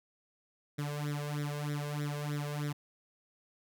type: tone with flanger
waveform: sawtooth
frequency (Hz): 146.83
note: D3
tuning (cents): 0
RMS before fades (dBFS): -36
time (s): 0.78-2.73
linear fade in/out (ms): 10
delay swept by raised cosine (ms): 0.53 to 1.93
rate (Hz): 3.2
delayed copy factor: +0.85
effects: none